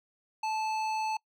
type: tone with hard clipping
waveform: sine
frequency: 873 Hz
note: A5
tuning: 14 cents flat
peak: -31 dBFS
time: 0.43-1.17 s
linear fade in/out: 5 ms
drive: 13 dB
effects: noise-tail reverb RT60 0.1 s tail -25 dB re dry